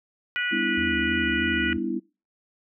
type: harmonic tone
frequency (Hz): 488.7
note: B4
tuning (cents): -18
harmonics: 3 / 4 / 5 / 6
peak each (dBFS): -27 / -29 / -31 / -33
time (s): 0.36-1.73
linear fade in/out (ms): 0
type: chord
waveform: sine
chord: E minor seventh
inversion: first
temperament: just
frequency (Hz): 197.78 / 247.2 / 296.7 / 329.6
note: G3 / B3 / D4 / E4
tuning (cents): +16 / +2 / +18 / 0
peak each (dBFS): -33 / -30 / -33 / -28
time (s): 0.51-2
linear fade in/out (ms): 20
type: tone with vibrato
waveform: triangle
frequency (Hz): 79.1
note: D#2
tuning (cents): +29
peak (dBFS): -32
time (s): 0.77-1.78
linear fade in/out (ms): 10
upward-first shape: sine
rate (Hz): 3.2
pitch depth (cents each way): 76
effects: noise-tail reverb RT60 0.3 s tail -23 dB re dry